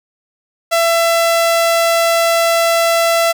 sawtooth tone, 670 Hz, E5, 28 cents sharp, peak -7 dBFS, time 0.71-3.33 s, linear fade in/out 20 ms, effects none

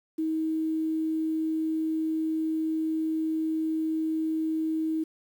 sine tone, 317.6 Hz, D#4, 36 cents sharp, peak -25 dBFS, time 0.18-5.04 s, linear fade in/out 10 ms, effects 9-bit

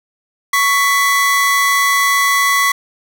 45% pulse tone pair together, 1117 / 1988.5 Hz, C#6 / B6, +13 / +11 cents, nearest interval minor seventh, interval 998 cents, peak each -14 dBFS, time 0.53-2.72 s, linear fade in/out 5 ms, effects none

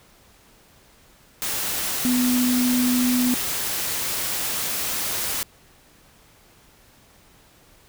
sine tone in noise, 248.7 Hz, B3, 12 cents sharp, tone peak -18 dBFS, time 2.05-3.34 s, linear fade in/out 0 ms, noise white, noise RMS -26 dBFS, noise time 1.42-5.43 s, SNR +5 dB, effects pink hiss -54 dBFS RMS until 7.88 s

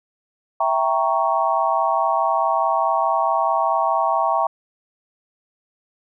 sine chord, E diminished seventh, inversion none, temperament equal, 659.3 / 784 / 932.3 / 1108.7 Hz, E5 / G5 / Bb5 / Db6, 0 / 0 / 0 / 0 cents, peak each -22 dBFS, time 0.6-4.47 s, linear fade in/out 5 ms, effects none

